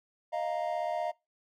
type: chord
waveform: triangle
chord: Eb suspended second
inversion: none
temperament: equal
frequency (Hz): 622.3 / 698.5 / 932.3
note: Eb5 / F5 / Bb5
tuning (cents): 0 / 0 / 0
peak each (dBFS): -32 / -31 / -37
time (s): 0.32-1.12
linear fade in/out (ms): 20
effects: noise-tail reverb RT60 0.2 s tail -21 dB re dry